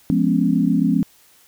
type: chord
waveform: sine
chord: C# dominant seventh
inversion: first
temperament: just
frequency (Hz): 173.24 / 207.9 / 249.5 / 277.2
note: E#3 / G#3 / B3 / C#4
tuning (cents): -14 / +2 / +18 / 0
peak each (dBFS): -20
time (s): 0.1-1.03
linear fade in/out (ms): 0
effects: white hiss -53 dBFS RMS until 1.47 s